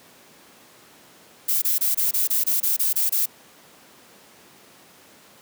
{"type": "noise bursts", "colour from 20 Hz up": "violet", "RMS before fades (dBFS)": -21, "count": 11, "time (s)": [1.48, 3.26], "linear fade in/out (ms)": 10, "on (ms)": 140, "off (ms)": 24, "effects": ["pink hiss -50 dBFS RMS until 5.41 s", "high-pass 200 Hz 12 dB/octave"]}